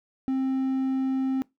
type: tone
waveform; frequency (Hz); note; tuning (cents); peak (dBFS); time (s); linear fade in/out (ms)
triangle; 264.3; C4; +18; -21; 0.28-1.42; 0
effects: noise-tail reverb RT60 0.2 s tail -23 dB re dry